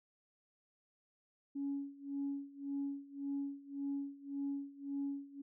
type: tone with tremolo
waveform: sine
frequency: 279.8 Hz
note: C#4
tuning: 16 cents sharp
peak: -34 dBFS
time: 1.55-5.42 s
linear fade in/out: 10 ms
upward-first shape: sine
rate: 1.8 Hz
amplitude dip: 90%
effects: tanh soft clip ceiling -31 dBFS